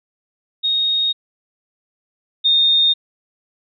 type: tone pair in turn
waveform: sine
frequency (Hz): 3729 / 3671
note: A#7 / A#7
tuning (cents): 0 / -27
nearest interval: unison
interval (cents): 27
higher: first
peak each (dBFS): -15 / -11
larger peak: second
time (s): 0.63-1.13 / 2.44-2.94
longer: neither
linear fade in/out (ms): 20
effects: none